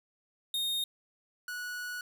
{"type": "tone pair in turn", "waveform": "45% pulse", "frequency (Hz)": [3700, 1468.3], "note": ["A#7", "F#6"], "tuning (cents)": [-14, -14], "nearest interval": "octave + major third", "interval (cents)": 1600, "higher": "first", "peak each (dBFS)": [-30, -36], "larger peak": "first", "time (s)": [[0.54, 0.84], [1.48, 2.01]], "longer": "second", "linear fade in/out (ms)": 2, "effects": []}